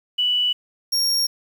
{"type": "tone pair in turn", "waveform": ["sine", "40% pulse"], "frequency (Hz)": [2960, 5562], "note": ["F#7", "F8"], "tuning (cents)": [0, -8], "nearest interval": "major seventh", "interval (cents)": 1092, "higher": "second", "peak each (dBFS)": -17, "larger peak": "neither", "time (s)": [[0.18, 0.53], [0.92, 1.27]], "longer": "neither", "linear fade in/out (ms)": 10, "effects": ["8-bit"]}